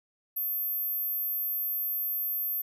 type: tone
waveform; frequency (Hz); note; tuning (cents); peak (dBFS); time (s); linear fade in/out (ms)
sine; 13410; G#9; +16; -28; 0.36-2.62; 10
effects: none